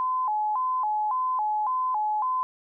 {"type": "tone with vibrato", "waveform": "sine", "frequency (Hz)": 932.3, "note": "A#5", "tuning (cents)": 0, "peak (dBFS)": -23, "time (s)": [0, 2.43], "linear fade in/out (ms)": 0, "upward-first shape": "square", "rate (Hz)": 1.8, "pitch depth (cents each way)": 160, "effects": []}